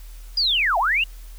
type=linear two-way sweep; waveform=sine; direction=down then up; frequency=4978 to 642 to 2897 Hz; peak=-17 dBFS; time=0.37-1.04 s; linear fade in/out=5 ms; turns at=0.78 s; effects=added 40 Hz sine -36 dBFS peak until 1.38 s + white hiss -51 dBFS RMS until 1.38 s